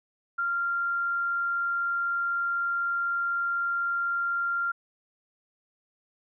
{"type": "tone", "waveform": "sine", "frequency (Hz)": 1388, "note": "F6", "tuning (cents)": -11, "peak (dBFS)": -25, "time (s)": [0.38, 4.72], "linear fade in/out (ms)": 10, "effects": []}